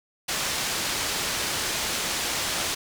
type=low-pass noise; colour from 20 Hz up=white; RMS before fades=-28 dBFS; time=0.28-2.75 s; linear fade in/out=10 ms; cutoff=6800 Hz; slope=12 dB/octave; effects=none